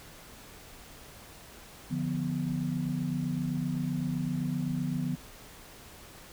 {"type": "chord", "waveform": "sine", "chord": "B diminished", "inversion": "first", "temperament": "equal", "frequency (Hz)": [146.83, 174.61, 246.9], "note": ["D3", "F3", "B3"], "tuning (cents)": [0, 0, 0], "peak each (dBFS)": -33, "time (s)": [1.9, 5.16], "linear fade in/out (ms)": 20, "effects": ["pink hiss -50 dBFS RMS until 6.32 s"]}